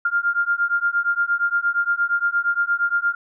sine beating tone pair, 1396.9 / 1405.5 Hz, F6 / F6, 0 / +11 cents, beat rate 8.6 Hz, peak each -21 dBFS, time 0.05-3.15 s, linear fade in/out 5 ms, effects none

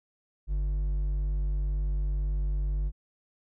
triangle tone with hard clipping, 49 Hz, G1, in tune, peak -27 dBFS, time 0.47-2.92 s, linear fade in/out 50 ms, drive 8 dB, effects none

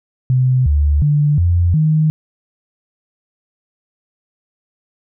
sine tone with pitch steps, 128.3 / 73.2 / 147.2 / 87 / 155.6 Hz, C3 / D2 / D3 / F2 / D#3, -34 / -5 / +4 / -6 / 0 cents, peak -10 dBFS, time 0.3-2.1 s, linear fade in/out 0 ms, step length 360 ms, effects none

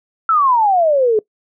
sine exponential sweep, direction down, 1352 to 415.7 Hz, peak -10 dBFS, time 0.29-1.19 s, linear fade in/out 2 ms, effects noise-tail reverb RT60 0.1 s tail -22 dB re dry

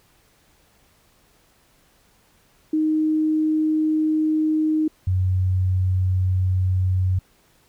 sine tone pair in turn, 311.1 / 92.7 Hz, D#4 / F#2, 0 / +4 cents, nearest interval octave + major sixth, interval 2096 cents, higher first, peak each -17 dBFS, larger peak neither, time 2.73-4.88 / 5.07-7.19 s, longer first, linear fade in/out 5 ms, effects pink hiss -59 dBFS RMS until 7.68 s

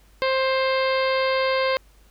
harmonic tone, 527 Hz, C5, 12 cents sharp, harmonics 1 / 2 / 3 / 4 / 5 / 6 / 7 / 8 / 9, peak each -21 / -26 / -31 / -29 / -34 / -36 / -37 / -36 / -37 dBFS, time 0.22-1.77 s, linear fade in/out 0 ms, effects added 50 Hz sine -52 dBFS peak until 2.1 s + pink hiss -59 dBFS RMS until 2.1 s

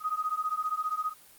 sine beating tone pair, 1244.5 / 1259.5 Hz, D#6 / D#6, 0 / +21 cents, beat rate 15 Hz, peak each -31 dBFS, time 0-1.14 s, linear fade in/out 50 ms, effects white hiss -55 dBFS RMS until 1.38 s + Opus 32 kbps

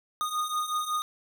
square beating tone pair, 1229 / 1234.4 Hz, D#6 / D#6, -22 / -14 cents, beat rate 5.4 Hz, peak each -34 / -30 dBFS, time 0.21-1.02 s, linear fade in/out 0 ms, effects none

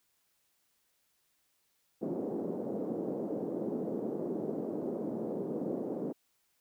white band-pass noise, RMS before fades -36 dBFS, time 2.01-6.13 s, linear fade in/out 20 ms, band 190 to 470 Hz, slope 24 dB/octave, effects white hiss -75 dBFS RMS until 6.6 s

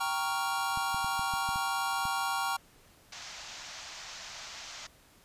square chord, G half-diminished seventh, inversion none, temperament equal, 784 / 932.3 / 1108.7 / 1396.9 Hz, G5 / Bb5 / Db6 / F6, 0 / 0 / 0 / 0 cents, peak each -36 dBFS, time 0-2.57 s, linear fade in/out 10 ms
clicks, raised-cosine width 5 ms, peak -30 dBFS, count 8, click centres 0.774 / 0.945 / 1.045 / 1.194 / 1.338 / 1.49 / 1.559 / 2.054 s
white band-pass noise, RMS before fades -45 dBFS, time 3.12-4.87 s, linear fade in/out 5 ms, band 590 to 6700 Hz, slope 48 dB/octave
effects pink hiss -60 dBFS RMS until 5.24 s + resampled to 32000 Hz

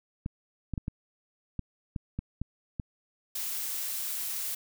clicks, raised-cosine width 5 ms, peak -20 dBFS, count 9, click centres 0.261 / 0.737 / 0.778 / 0.881 / 1.593 / 1.962 / 2.19 / 2.416 / 2.798 s
blue noise, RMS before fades -34 dBFS, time 3.35-4.55 s, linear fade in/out 5 ms
effects none

